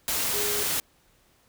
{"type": "tone in noise", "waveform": "sine", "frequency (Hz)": 415.9, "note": "G#4", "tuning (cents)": 2, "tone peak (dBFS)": -32, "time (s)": [0.34, 0.63], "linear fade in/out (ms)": 0, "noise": "white", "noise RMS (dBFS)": -27, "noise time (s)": [0.08, 0.8], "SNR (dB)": -8, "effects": ["pink hiss -63 dBFS RMS until 1.48 s"]}